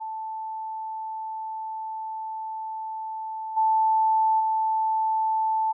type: tone with level steps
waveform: sine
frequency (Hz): 880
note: A5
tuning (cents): 0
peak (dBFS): -30 / -18 / -21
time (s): 0-5.73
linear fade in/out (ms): 20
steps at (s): 3.56 / 4.39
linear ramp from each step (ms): 20
effects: none

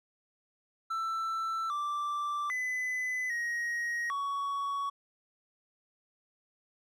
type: tone with pitch steps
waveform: triangle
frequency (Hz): 1331 / 1173 / 2009 / 1885 / 1121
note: E6 / D6 / B6 / A#6 / C#6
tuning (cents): +16 / -2 / +29 / +19 / +19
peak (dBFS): -29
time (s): 0.9-4.9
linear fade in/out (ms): 10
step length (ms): 800
effects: none

